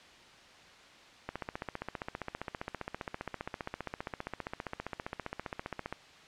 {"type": "click train", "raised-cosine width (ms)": 0.5, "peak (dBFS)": -21, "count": 71, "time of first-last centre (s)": [1.29, 5.926], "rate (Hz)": 15.1, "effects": ["white hiss -55 dBFS RMS until 6.27 s", "low-pass 4000 Hz 12 dB/octave"]}